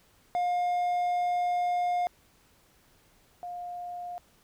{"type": "tone pair in turn", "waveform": ["triangle", "sine"], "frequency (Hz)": [711, 708.3], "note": ["F5", "F5"], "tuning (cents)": [31, 24], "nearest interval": "unison", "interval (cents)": 7, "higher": "first", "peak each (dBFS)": [-23, -35], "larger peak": "first", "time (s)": [[0.35, 2.07], [3.43, 4.18]], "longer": "first", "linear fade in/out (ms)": 0, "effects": ["pink hiss -63 dBFS RMS until 4.43 s"]}